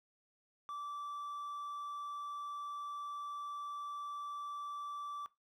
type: tone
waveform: triangle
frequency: 1163 Hz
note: D6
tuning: 17 cents flat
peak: -39 dBFS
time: 0.69-5.26 s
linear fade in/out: 0 ms
effects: noise-tail reverb RT60 0.2 s tail -17 dB re dry